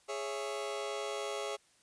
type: chord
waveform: sawtooth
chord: C# minor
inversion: second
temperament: just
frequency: 415.8 / 554.4 / 665.2 Hz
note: G#4 / C#5 / E5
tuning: +2 / 0 / +16 cents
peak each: -35 / -36 / -39 dBFS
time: 0.08-1.57 s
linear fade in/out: 20 ms
effects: white hiss -67 dBFS RMS until 1.82 s + resampled to 22050 Hz